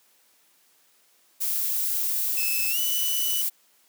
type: noise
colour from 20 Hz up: violet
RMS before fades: -26 dBFS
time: 1.4-3.5 s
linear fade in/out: 20 ms
type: tone with pitch glide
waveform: sawtooth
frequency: 2614 to 2968 Hz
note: E7 to F#7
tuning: -15 to +5 cents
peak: -26 dBFS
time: 2.37-3.42 s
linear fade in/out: 5 ms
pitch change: +220 cents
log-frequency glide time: 2.7-2.79 s
effects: white hiss -62 dBFS RMS until 3.88 s + high-pass 200 Hz 12 dB/octave